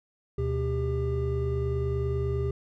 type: tone cluster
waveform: triangle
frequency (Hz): 76.3 / 126.1 / 398.8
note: D#2 / B2 / G4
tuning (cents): -33 / +36 / +30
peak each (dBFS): -28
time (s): 0.38-2.51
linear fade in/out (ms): 5
effects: none